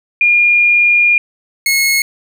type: tone pair in turn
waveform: sine / sawtooth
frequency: 2419 / 2175 Hz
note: D#7 / C#7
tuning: -49 / -33 cents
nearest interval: major second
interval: 184 cents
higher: first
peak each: -7 dBFS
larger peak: neither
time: 0.21-1.18 / 1.66-2.02 s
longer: first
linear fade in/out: 2 ms
effects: none